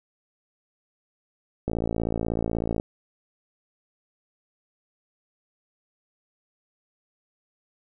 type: click train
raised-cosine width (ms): 2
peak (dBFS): -13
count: 64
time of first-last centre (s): 1.68-2.799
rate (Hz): 56.3
effects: none